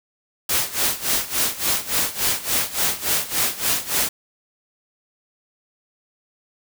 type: noise with tremolo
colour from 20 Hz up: white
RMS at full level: -19 dBFS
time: 0.49-4.09 s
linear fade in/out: 5 ms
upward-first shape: sine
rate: 3.5 Hz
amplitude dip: 85%
effects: none